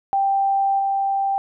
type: tone with level steps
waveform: sine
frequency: 786 Hz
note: G5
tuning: 4 cents sharp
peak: -16 / -18 dBFS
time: 0.13-1.38 s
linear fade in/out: 0 ms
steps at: 0.79 s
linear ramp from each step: 5 ms
effects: none